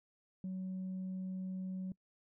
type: tone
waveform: sine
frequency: 186.9 Hz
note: F#3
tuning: 18 cents sharp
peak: -36 dBFS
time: 0.44-1.92 s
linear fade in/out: 2 ms
effects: noise-tail reverb RT60 0.1 s tail -25 dB re dry + tanh soft clip ceiling -36 dBFS